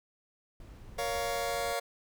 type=noise; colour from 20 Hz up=brown; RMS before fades=-48 dBFS; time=0.6-1.73 s; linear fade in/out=2 ms
type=chord; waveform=sawtooth; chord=Bb minor; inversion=none; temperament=just; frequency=466.2 / 559.4 / 699.2 Hz; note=Bb4 / Db5 / F5; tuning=0 / +16 / +2 cents; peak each=-33 / -31 / -30 dBFS; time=0.98-1.8 s; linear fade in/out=10 ms
effects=none